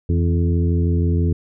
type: harmonic tone with a mistuned harmonic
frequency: 86 Hz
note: F2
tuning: 26 cents flat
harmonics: 1 / 2 / 3 / 4 / 5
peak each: -16 / -22 / -26 / -28 / -30 dBFS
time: 0.09-1.33 s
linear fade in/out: 5 ms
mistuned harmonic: 2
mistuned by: -66 cents
effects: none